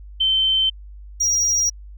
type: tone pair in turn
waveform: sine / triangle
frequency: 3092 / 5704 Hz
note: G7 / F8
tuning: -24 / +36 cents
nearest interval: major seventh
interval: 1060 cents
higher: second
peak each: -15 dBFS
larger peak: neither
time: 0.2-0.7 / 1.2-1.7 s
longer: neither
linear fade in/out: 10 ms
effects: added 50 Hz sine -36 dBFS peak until 1.97 s